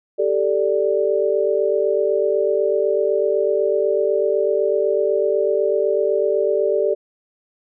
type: chord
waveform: sine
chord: G suspended second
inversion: none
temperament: equal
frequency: 392 / 440 / 587.3 Hz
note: G4 / A4 / D5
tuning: 0 / 0 / 0 cents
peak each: -20 dBFS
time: 0.18-6.95 s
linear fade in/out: 20 ms
effects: none